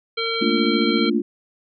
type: harmonic tone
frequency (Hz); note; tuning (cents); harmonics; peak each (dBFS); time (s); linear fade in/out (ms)
456.3; A#4; -37; 1 / 3 / 5 / 7 / 9; -26 / -29 / -28 / -28 / -28; 0.17-1.1; 10
type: chord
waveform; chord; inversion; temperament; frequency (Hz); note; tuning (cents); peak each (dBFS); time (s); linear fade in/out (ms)
sine; Bb major seventh; third; just; 218.5 / 233.1 / 291.4 / 349.6; A3 / Bb3 / D4 / F4; -12 / 0 / -13 / +2; -23; 0.41-1.22; 10
effects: none